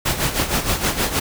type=noise with tremolo; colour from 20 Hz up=pink; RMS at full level=-18 dBFS; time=0.05-1.2 s; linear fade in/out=10 ms; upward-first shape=sine; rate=6.4 Hz; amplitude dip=70%; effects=none